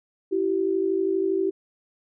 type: tone pair together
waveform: sine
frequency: 331.9 / 384.4 Hz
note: E4 / G4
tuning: +12 / -34 cents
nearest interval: minor third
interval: 254 cents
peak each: -26 / -22 dBFS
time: 0.31-1.51 s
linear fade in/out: 20 ms
effects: none